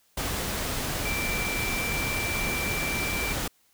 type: tone in noise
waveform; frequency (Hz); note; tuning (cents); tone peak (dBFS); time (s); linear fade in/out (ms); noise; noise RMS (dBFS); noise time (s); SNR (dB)
sine; 2344; D7; -4; -30; 1.05-3.33; 5; pink; -30; 0.17-3.48; -3
effects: white hiss -65 dBFS RMS until 3.73 s